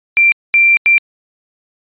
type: tone bursts at uneven times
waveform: sine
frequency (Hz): 2361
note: D7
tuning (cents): +9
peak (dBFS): -6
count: 3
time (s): 0.17-0.32 / 0.54-0.77 / 0.86-0.98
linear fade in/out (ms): 0
effects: resampled to 8000 Hz